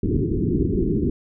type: low-pass noise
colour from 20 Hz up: white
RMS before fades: -21 dBFS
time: 0.03-1.1 s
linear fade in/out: 5 ms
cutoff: 410 Hz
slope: 96 dB/octave
effects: none